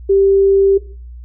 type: tone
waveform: sine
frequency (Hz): 392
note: G4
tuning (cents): 0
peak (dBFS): -8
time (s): 0.09-0.78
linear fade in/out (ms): 10
effects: noise-tail reverb RT60 0.4 s tail -17 dB re dry + added 60 Hz sine -30 dBFS peak until 1.24 s